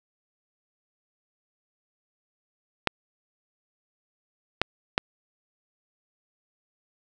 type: clicks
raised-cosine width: 0.3 ms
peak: -4 dBFS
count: 3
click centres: 2.873 / 4.616 / 4.979 s
effects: none